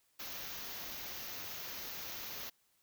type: band-stop noise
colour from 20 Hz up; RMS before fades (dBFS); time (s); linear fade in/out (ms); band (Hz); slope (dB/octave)
white; -44; 0.19-2.5; 10; 6700 to 12000; 96
effects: white hiss -74 dBFS RMS until 2.82 s